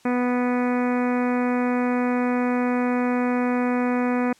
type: harmonic tone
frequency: 246.9 Hz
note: B3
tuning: in tune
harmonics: 1 / 2 / 3 / 4 / 5 / 6 / 7 / 8 / 9 / 10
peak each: -21 / -27 / -31 / -33 / -35 / -37 / -38 / -39 / -40 / -41 dBFS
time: 0.05-4.33 s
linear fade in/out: 5 ms
effects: white hiss -56 dBFS RMS until 4.39 s + low-pass 8000 Hz 12 dB/octave